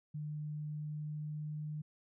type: tone with pitch glide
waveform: sine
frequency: 150.6 to 151.65 Hz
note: D3 to D#3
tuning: +44 to -44 cents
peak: -38 dBFS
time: 0.14-1.82 s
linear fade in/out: 10 ms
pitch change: +12 cents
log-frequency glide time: 0.57-1.66 s
effects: none